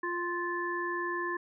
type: harmonic tone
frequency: 349.2 Hz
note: F4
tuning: in tune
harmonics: 1 / 3 / 5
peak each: -35 / -35 / -35 dBFS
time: 0.03-1.37 s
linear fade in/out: 5 ms
effects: none